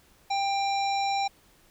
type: harmonic tone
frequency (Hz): 792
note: G5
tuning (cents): +18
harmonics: 1 / 3 / 5 / 7 / 9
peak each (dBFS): -25 / -35 / -36 / -39 / -45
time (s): 0.3-1.28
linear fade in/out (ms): 10
effects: pink hiss -60 dBFS RMS until 1.7 s